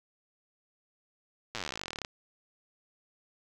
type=slowing click train; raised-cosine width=0.2 ms; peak=-18 dBFS; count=30; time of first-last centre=1.55-2.049 s; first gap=8 ms; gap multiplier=1.05; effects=none